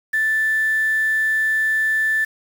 sine tone with quantisation, 1760 Hz, A6, in tune, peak -16 dBFS, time 0.13-2.25 s, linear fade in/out 10 ms, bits 6, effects none

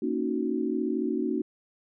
sine chord, D# minor seventh, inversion second, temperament equal, 233.1 / 277.2 / 311.1 / 370 Hz, A#3 / C#4 / D#4 / F#4, 0 / 0 / 0 / 0 cents, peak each -31 dBFS, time 0.02-1.42 s, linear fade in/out 5 ms, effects none

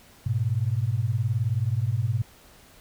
sine beating tone pair, 103.83 / 122.83 Hz, G#2 / B2, 0 / -9 cents, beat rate 19 Hz, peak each -25 dBFS, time 0.26-2.22 s, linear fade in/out 5 ms, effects pink hiss -53 dBFS RMS until 2.8 s

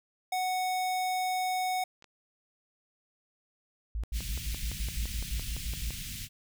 square tone, 740 Hz, F#5, in tune, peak -29 dBFS, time 0.32-1.84 s, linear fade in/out 5 ms
clicks, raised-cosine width 0.2 ms, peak -36 dBFS, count 2, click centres 2.024 / 2.043 s
sine tone bursts, 55 Hz, A1, in tune, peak -30 dBFS, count 12, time 3.95-5.906 s, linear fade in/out 0 ms, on 86 ms, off 84 ms
pink band-stop noise, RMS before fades -39 dBFS, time 4.12-6.29 s, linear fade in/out 50 ms, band 180 to 2300 Hz, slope 24 dB/octave
effects none

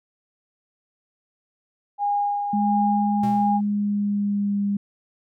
sine tone with tremolo, 816 Hz, G#5, 31 cents flat, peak -19 dBFS, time 1.98-3.61 s, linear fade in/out 50 ms, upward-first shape sine, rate 1.5 Hz, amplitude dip 40%
sine tone with pitch glide, 207.7 to 201.7 Hz, G#3 to G3, 0 to +50 cents, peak -20 dBFS, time 2.53-4.77 s, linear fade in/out 5 ms, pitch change -50 cents, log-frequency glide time 3.26-4.65 s
square tone with exponential decay, 123.47 Hz, B2, in tune, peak -29 dBFS, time 3.23-3.74 s, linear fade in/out 5 ms, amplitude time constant 110 ms
effects none

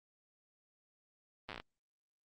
slowing click train, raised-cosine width 0.3 ms, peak -27 dBFS, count 9, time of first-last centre 1.49-1.6 s, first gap 8 ms, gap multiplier 1.15, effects Opus 32 kbps

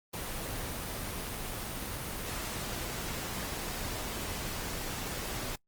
pink noise, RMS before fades -37 dBFS, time 0.13-5.56 s, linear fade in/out 10 ms, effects noise-tail reverb RT60 0.1 s tail -26 dB re dry + Opus 24 kbps

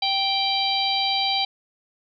harmonic tone, 784 Hz, G5, in tune, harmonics 1 / 3 / 4 / 5 / 6, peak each -25 / -30 / -27 / -25 / -28 dBFS, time 0.02-1.45 s, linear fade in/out 5 ms, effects none

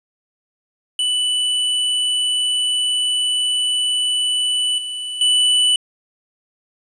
square tone with level steps, 2979 Hz, F#7, 11 cents sharp, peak -17 / -25 / -13 dBFS, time 0.99-5.76 s, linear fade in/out 2 ms, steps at 4.78 / 5.21 s, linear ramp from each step 2 ms, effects resampled to 22050 Hz + 9-bit

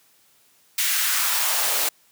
white noise with high-pass filter sweep, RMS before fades -22 dBFS, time 0.78-1.89 s, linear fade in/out 5 ms, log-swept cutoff 2100 to 470 Hz, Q 1.4, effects white hiss -59 dBFS RMS until 2.11 s + high-pass 80 Hz 12 dB/octave

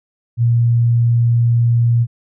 sine tone, 118 Hz, A#2, 22 cents sharp, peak -10 dBFS, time 0.37-2.07 s, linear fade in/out 50 ms, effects none

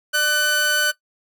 sawtooth tone pair together, 596 / 1501.8 Hz, D5 / F#6, +25 / +25 cents, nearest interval octave + major third, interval 1600 cents, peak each -24 / -13 dBFS, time 0.13-0.92 s, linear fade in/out 20 ms, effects noise-tail reverb RT60 0.1 s tail -18 dB re dry

